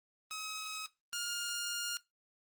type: tone pair in turn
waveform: 10% pulse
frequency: 1274 / 1413.9 Hz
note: D#6 / F6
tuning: +41 / +21 cents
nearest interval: major second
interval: 180 cents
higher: second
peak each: -31 / -28 dBFS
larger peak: second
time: 0.31-0.86 / 1.13-1.97 s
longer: second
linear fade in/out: 0 ms
effects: noise-tail reverb RT60 0.2 s tail -19 dB re dry + Opus 24 kbps